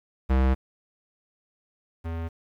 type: tone pair in turn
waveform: square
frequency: 65.41 / 82.66 Hz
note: C2 / E2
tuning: 0 / +5 cents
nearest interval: major third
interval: 405 cents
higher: second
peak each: -19 / -30 dBFS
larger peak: first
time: 0.29-0.55 / 2.04-2.29 s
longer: first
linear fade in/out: 20 ms
effects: low-pass 2000 Hz 12 dB/octave + 9-bit